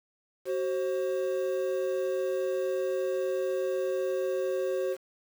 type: tone pair together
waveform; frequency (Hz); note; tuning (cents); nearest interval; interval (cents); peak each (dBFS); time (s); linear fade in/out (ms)
triangle; 376.1 / 532.2; F#4 / C5; +28 / +29; tritone; 601; -28; 0.45-4.97; 50
effects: 8-bit